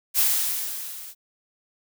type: noise with level ramp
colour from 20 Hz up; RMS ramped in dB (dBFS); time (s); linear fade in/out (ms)
blue; -18 to -41; 0.14-1.15; 50
effects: none